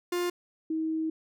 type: tone pair in turn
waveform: 45% pulse / sine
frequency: 353 / 318.6 Hz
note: F4 / D#4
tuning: +19 / +41 cents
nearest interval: major second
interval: 178 cents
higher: first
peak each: -27 dBFS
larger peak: neither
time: 0.12-0.3 / 0.7-1.1 s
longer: second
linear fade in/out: 5 ms
effects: none